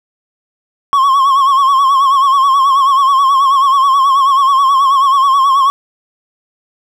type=tone with vibrato; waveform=triangle; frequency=1090 Hz; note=C#6; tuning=29 cents flat; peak=-5 dBFS; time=0.93-5.7 s; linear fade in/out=0 ms; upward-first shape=sine; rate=9.3 Hz; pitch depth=72 cents each way; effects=none